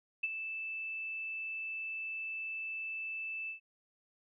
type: tone with ADSR envelope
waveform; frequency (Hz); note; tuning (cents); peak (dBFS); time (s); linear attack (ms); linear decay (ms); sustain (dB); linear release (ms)
sine; 2637; E7; 0; -28; 0.23-3.6; 9; 32; -9; 110
effects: none